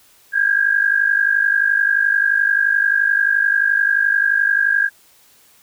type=tone pair together; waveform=sine; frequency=1594 / 1645.5 Hz; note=G6 / G#6; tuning=+28 / -16 cents; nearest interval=minor second; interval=56 cents; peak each=-16 dBFS; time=0.32-4.9 s; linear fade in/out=50 ms; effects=white hiss -52 dBFS RMS until 5.62 s